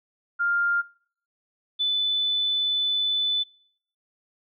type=tone pair in turn; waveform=sine; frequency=1400 / 3499 Hz; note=F6 / A7; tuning=+4 / -10 cents; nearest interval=octave + major third; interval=1586 cents; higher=second; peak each=-21 / -21 dBFS; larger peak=neither; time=0.39-0.82 / 1.79-3.44 s; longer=second; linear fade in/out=20 ms; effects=noise-tail reverb RT60 0.6 s tail -22 dB re dry